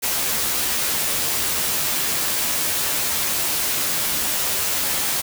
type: noise with comb filter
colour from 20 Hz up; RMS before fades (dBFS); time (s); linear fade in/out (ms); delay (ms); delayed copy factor
white; -22; 0.02-5.22; 20; 13; +0.55
effects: none